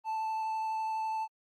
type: tone with vibrato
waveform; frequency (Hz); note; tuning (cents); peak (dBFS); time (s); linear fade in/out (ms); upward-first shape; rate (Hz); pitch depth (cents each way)
triangle; 880; A5; 0; -29; 0.04-1.28; 50; triangle; 12; 9
effects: Opus 24 kbps